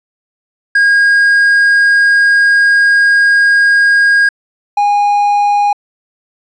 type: tone pair in turn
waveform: triangle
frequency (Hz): 1630 / 820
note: G#6 / G#5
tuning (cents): -33 / -22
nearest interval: octave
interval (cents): 1189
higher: first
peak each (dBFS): -4 / -6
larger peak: first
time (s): 0.75-4.29 / 4.77-5.73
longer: first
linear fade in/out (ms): 5
effects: resampled to 22050 Hz